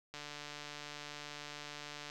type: click train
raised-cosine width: 0.2 ms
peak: -28 dBFS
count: 289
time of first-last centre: 0.14-2.099 s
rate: 147 Hz
effects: none